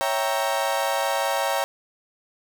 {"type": "chord", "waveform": "35% pulse", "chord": "C# diminished seventh", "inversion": "none", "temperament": "equal", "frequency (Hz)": [554.4, 659.3, 784, 932.3], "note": ["C#5", "E5", "G5", "Bb5"], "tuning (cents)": [0, 0, 0, 0], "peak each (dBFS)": [-25, -27, -26, -26], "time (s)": [0.01, 1.64], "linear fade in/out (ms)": 0, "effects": []}